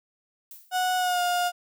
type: noise with exponential decay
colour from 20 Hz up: violet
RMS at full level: -41 dBFS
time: 0.51-0.87 s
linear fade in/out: 1 ms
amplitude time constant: 77 ms
type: tone with pitch glide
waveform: 35% pulse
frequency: 735 to 710.8 Hz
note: F#5 to F5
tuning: -12 to +30 cents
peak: -21 dBFS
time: 0.71-1.52 s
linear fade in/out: 50 ms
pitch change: -58 cents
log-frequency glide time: 0.97-1.21 s
effects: none